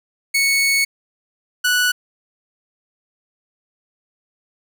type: tone pair in turn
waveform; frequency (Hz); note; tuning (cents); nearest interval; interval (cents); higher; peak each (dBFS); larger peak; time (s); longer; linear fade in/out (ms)
sawtooth; 2213 / 1477; C#7 / F#6; -3 / -3; perfect fifth; 700; first; -11; neither; 0.34-0.85 / 1.64-1.92; first; 10
effects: none